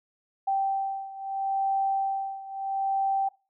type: beating tone pair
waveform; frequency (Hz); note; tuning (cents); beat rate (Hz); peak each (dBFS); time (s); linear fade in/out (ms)
sine; 780 / 780.76; G5 / G5; -9 / -7; 0.76; -27 / -30; 0.47-3.29; 10
effects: noise-tail reverb RT60 0.3 s tail -19 dB re dry